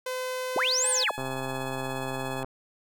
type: tone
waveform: sawtooth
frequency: 510 Hz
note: C5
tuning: 44 cents flat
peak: -26 dBFS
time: 0.06-1.04 s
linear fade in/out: 5 ms
type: linear two-way sweep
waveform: sine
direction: up then down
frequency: 245.8 to 9110 to 422.7 Hz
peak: -23 dBFS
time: 0.56-1.11 s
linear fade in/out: 2 ms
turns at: 0.9 s
type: tone with tremolo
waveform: 15% pulse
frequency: 848 Hz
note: G#5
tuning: 36 cents sharp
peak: -29 dBFS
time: 0.84-2.43 s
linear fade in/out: 0 ms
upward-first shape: sine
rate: 17 Hz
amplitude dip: 40%
type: click train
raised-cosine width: 1 ms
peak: -20 dBFS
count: 168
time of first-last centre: 1.18-2.445 s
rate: 132 Hz
effects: none